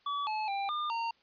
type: tone with pitch steps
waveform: square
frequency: 1143 / 862 / 793 / 1206 / 921 Hz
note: D6 / A5 / G5 / D6 / A#5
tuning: -47 / -36 / +20 / +46 / -21 cents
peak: -32 dBFS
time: 0.06-1.11 s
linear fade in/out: 5 ms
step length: 210 ms
effects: white hiss -67 dBFS RMS until 1.22 s + resampled to 11025 Hz